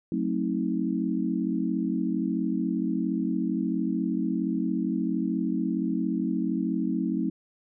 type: chord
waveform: sine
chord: F# diminished seventh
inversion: none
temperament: just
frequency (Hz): 185 / 222 / 266.4 / 319.7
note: F#3 / A3 / C4 / Eb4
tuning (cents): 0 / +16 / +31 / +47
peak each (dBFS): -30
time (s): 0.12-7.3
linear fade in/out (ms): 2
effects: none